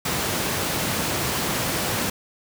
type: high-pass noise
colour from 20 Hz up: pink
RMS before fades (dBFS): -25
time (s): 0.05-2.1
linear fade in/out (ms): 5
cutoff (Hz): 100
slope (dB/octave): 12
effects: none